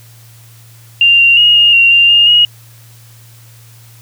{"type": "tone with pitch steps", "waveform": "sine", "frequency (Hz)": [2788, 2768, 2871, 2844, 2757, 2787, 2828, 2885], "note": ["F7", "F7", "F7", "F7", "F7", "F7", "F7", "F#7"], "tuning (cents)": [-4, -16, 47, 31, -23, -4, 21, -44], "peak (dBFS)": -4, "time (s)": [1.01, 2.45], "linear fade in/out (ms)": 2, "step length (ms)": 180, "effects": ["added 115 Hz sine -38 dBFS peak until 4.01 s", "white hiss -44 dBFS RMS until 4.01 s"]}